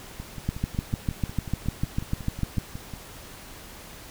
two click trains, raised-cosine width 5 ms, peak -23 / -12 dBFS, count 16 / 15, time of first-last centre 0.2-2.937 / 0.49-2.583 s, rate 5.48 / 6.69 Hz, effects pink hiss -44 dBFS RMS until 4.1 s

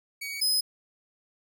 sawtooth tone pair in turn, 2252 / 5056 Hz, C#7 / D#8, +27 / +27 cents, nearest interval octave + major second, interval 1400 cents, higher second, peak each -30 / -20 dBFS, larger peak second, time 0.21-0.41 / 0.41-0.61 s, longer neither, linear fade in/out 10 ms, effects none

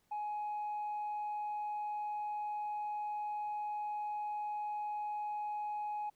sine tone, 838 Hz, G#5, 15 cents sharp, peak -34 dBFS, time 0.11-6.1 s, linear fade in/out 10 ms, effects tanh soft clip ceiling -34 dBFS + pink hiss -75 dBFS RMS until 6.15 s

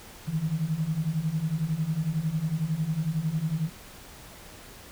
sine beating tone pair, 151.8 / 162.8 Hz, D#3 / E3, -42 / -21 cents, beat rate 11 Hz, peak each -30 / -27 dBFS, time 0.27-3.7 s, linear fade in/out 20 ms, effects pink hiss -47 dBFS RMS until 4.91 s

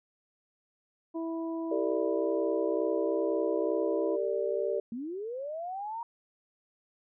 harmonic tone, 328.6 Hz, E4, 5 cents flat, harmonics 1 / 2 / 3, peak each -32 / -41 / -44 dBFS, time 1.14-4.17 s, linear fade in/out 20 ms
sine chord, G minor, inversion none, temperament equal with one note detuned, 392 / 454.2 / 587.3 Hz, G4 / Bb4 / D5, 0 / -45 / 0 cents, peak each -32 dBFS, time 1.71-4.8 s, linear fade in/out 5 ms
sine linear sweep, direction up, 220 to 948 Hz, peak -34 dBFS, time 4.92-6.03 s, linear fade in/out 2 ms
effects none

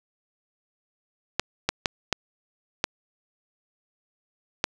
clicks, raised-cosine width 0.2 ms, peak -4 dBFS, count 6, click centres 1.396 / 1.69 / 1.858 / 2.127 / 2.841 / 4.641 s, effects none

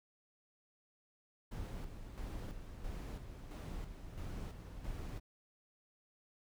brown noise with tremolo, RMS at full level -43 dBFS, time 1.51-5.2 s, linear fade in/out 10 ms, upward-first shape square, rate 1.5 Hz, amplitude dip 50%, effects none

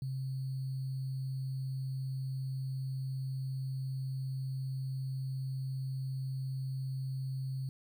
sine tone with sample-and-hold, 132.7 Hz, C3, 25 cents sharp, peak -34 dBFS, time 0.02-7.69 s, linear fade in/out 2 ms, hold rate 4410 Hz, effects none

